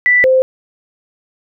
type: tone pair in turn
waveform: sine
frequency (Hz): 1975.5 / 520.1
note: B6 / C5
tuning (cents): 0 / -10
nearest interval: octave + major seventh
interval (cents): 2310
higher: first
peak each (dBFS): -7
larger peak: neither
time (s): 0.06-0.24 / 0.24-0.42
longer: neither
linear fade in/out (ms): 0
effects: none